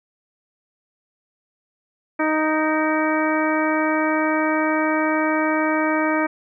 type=harmonic tone with a mistuned harmonic; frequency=311.1 Hz; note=D#4; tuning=in tune; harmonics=1 / 2 / 3 / 4 / 5 / 6 / 7; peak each=-21 / -24 / -26 / -27 / -28 / -29 / -29 dBFS; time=2.19-6.27 s; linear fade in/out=10 ms; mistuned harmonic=7; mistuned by=+83 cents; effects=none